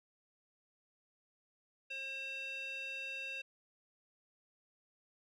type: tone with band-pass filter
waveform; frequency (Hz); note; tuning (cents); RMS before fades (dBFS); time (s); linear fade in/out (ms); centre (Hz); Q
square; 537; C5; +45; -43; 1.9-3.42; 10; 2900; 8.1
effects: none